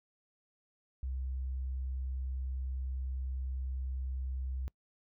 sine tone, 65 Hz, C2, 11 cents flat, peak -34 dBFS, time 1.03-4.68 s, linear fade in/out 0 ms, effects noise-tail reverb RT60 0.1 s tail -25 dB re dry

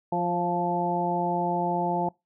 harmonic tone with a mistuned harmonic, 174.61 Hz, F3, in tune, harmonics 1 / 2 / 3 / 4 / 5, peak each -30 / -31 / -34 / -29 / -28 dBFS, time 0.12-2.09 s, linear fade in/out 5 ms, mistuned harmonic 3, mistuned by +24 cents, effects noise-tail reverb RT60 0.2 s tail -24 dB re dry

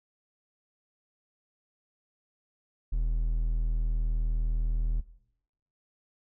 triangle tone, 39.88 Hz, D#1, 43 cents sharp, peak -23 dBFS, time 2.92-5.01 s, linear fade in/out 10 ms, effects noise-tail reverb RT60 0.8 s tail -18 dB re dry

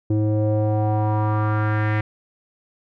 square tone with low-pass filter sweep, 106.9 Hz, A2, 49 cents flat, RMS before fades -20 dBFS, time 0.1-2.01 s, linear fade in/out 5 ms, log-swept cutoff 380 to 2000 Hz, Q 3.3, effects none

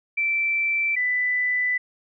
sine tone pair in turn, 2335 / 1990.7 Hz, D7 / B6, -11 / +13 cents, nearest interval minor third, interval 276 cents, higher first, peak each -20 dBFS, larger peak neither, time 0.17-0.96 / 0.96-1.78 s, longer second, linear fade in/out 10 ms, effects none

